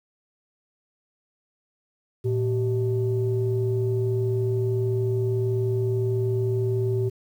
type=tone pair together; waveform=sine; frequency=114.2 / 384.1 Hz; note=A#2 / G4; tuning=-35 / -35 cents; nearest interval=octave + major sixth; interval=2100 cents; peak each=-22 / -24 dBFS; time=2.24-7.1 s; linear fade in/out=20 ms; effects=tanh soft clip ceiling -15 dBFS + 9-bit